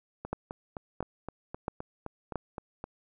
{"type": "two click trains", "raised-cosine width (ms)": 1, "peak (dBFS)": [-23, -17], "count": [11, 4], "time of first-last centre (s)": [[0.25, 2.841], [0.33, 2.357]], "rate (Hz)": [3.86, 1.48], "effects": []}